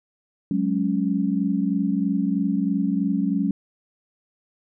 sine chord, F# suspended second, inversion none, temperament just, 185 / 208.1 / 277.5 Hz, F#3 / G#3 / C#4, 0 / +4 / +2 cents, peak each -24 dBFS, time 0.51-3.51 s, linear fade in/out 2 ms, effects none

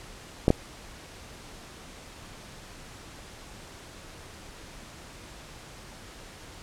clicks, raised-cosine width 2 ms, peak -5 dBFS, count 2, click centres 0.481 / 0.504 s, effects pink hiss -46 dBFS RMS until 6.62 s + low-pass 9000 Hz 12 dB/octave

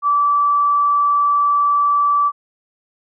sine tone, 1158 Hz, D6, 25 cents flat, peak -12 dBFS, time 0.02-2.32 s, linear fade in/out 50 ms, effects none

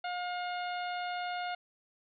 harmonic tone, 714 Hz, F5, 38 cents sharp, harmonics 1 / 2 / 3 / 4 / 5 / 6, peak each -35 / -41 / -45 / -47 / -49 / -51 dBFS, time 0.04-1.55 s, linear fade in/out 5 ms, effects none

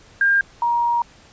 sine tone pair in turn, 1604 / 946.3 Hz, G6 / A#5, +39 / +26 cents, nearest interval major sixth, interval 913 cents, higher first, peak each -13 / -16 dBFS, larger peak first, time 0.21-0.41 / 0.62-1.02 s, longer second, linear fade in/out 2 ms, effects pink hiss -49 dBFS RMS until 1.32 s + resampled to 16000 Hz

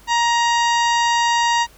harmonic tone with a mistuned harmonic, 940 Hz, A#5, 14 cents sharp, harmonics 1 / 2 / 3 / 4 / 5 / 6 / 7 / 8, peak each -16 / -22 / -26 / -28 / -30 / -32 / -33 / -34 dBFS, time 0.07-1.67 s, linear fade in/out 50 ms, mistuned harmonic 6, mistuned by +61 cents, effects added 50 Hz sine -49 dBFS peak until 1.77 s + pink hiss -49 dBFS RMS until 1.77 s

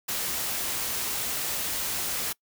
white noise, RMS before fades -30 dBFS, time 0.08-2.33 s, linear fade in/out 10 ms, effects noise-tail reverb RT60 0.1 s tail -24 dB re dry

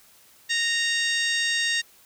harmonic tone with a mistuned harmonic, 928 Hz, A#5, 8 cents flat, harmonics 2 / 3 / 4 / 5 / 6 / 7 / 8 / 9, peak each -25 / -30 / -28 / -34 / -33 / -35 / -40 / -38 dBFS, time 0.49-1.82 s, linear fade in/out 20 ms, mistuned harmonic 7, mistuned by +24 cents, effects white hiss -55 dBFS RMS until 2.05 s

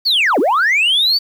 sine linear two-way sweep, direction down then up, 4647 to 240 to 4647 Hz, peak -9 dBFS, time 0.05-1.19 s, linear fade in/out 20 ms, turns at 0.39 s, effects tanh soft clip ceiling -9 dBFS + 7-bit

